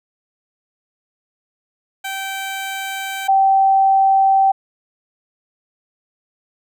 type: tone pair in turn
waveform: 15% pulse / sine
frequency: 776 / 776 Hz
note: G5 / G5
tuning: -18 / -18 cents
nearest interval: unison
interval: 0 cents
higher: neither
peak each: -17 / -10 dBFS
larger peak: second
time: 2.04-3.28 / 3.28-4.52 s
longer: neither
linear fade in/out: 10 ms
effects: none